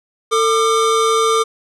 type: tone pair together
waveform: square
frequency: 448.1 / 1197.1 Hz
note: A4 / D6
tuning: +32 / +33 cents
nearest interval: octave + perfect fourth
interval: 1701 cents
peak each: -16 dBFS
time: 0.31-1.44 s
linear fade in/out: 20 ms
effects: resampled to 24000 Hz + 8-bit